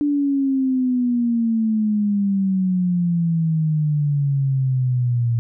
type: exponential sweep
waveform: sine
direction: down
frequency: 293.7 to 116 Hz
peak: -16 dBFS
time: 0.01-5.39 s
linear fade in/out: 0 ms
effects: none